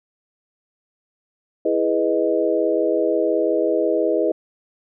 sine chord, E major seventh, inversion none, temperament equal, 329.6 / 415.3 / 493.9 / 622.3 Hz, E4 / G#4 / B4 / D#5, 0 / 0 / 0 / 0 cents, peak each -22 dBFS, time 1.65-4.32 s, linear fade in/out 5 ms, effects none

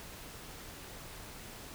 silence, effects pink hiss -48 dBFS RMS until 1.74 s

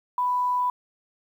sine tone, 991 Hz, B5, 6 cents sharp, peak -21 dBFS, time 0.18-0.7 s, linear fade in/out 2 ms, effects 9-bit

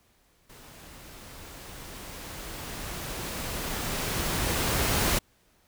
pink noise with level ramp, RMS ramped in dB -50 to -24 dBFS, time 0.49-5.19 s, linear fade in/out 10 ms, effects pink hiss -65 dBFS RMS until 5.67 s

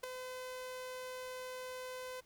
sawtooth tone with ADSR envelope, 509 Hz, C5, 48 cents flat, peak -31 dBFS, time 0.03-2.21 s, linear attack 9 ms, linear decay 4 ms, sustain -8 dB, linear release 15 ms, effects pink hiss -69 dBFS RMS until 2.25 s

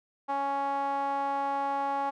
sawtooth tone with band-pass filter, 277.8 Hz, C#4, 4 cents sharp, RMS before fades -30 dBFS, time 0.28-2.11 s, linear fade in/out 20 ms, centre 910 Hz, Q 6.2, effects none

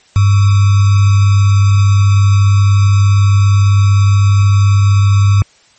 sine tone with sample-and-hold, 99.9 Hz, G2, 33 cents sharp, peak -5 dBFS, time 0.16-5.42 s, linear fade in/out 0 ms, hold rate 1225 Hz, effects white hiss -48 dBFS RMS until 5.78 s + MP3 32 kbps

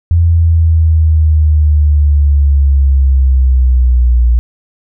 sine linear sweep, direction down, 84.9 to 59 Hz, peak -5 dBFS, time 0.11-4.39 s, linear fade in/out 0 ms, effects none

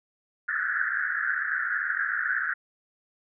pink band-pass noise, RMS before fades -28 dBFS, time 0.48-2.54 s, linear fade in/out 10 ms, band 1400 to 1800 Hz, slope 96 dB/octave, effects none

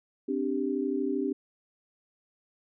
sine chord, C suspended second, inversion none, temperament just, 261.6 / 294.3 / 392.4 Hz, C4 / D4 / G4, 0 / +4 / +2 cents, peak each -31 dBFS, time 0.28-1.33 s, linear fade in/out 10 ms, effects none

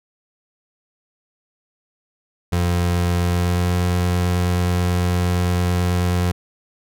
30% pulse tone with pitch glide, 87.6 to 89.03 Hz, F2 to F2, +6 to +34 cents, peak -14 dBFS, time 2.52-6.32 s, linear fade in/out 10 ms, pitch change +28 cents, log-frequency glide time 3.22-3.72 s, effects none

